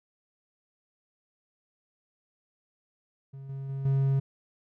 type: tone with level steps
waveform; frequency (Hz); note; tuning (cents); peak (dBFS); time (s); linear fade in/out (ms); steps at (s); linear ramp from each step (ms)
triangle; 136.1; C#3; -31; -38 / -32 / -29 / -20; 3.33-4.2; 10; 3.49 / 3.69 / 3.85; 5
effects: none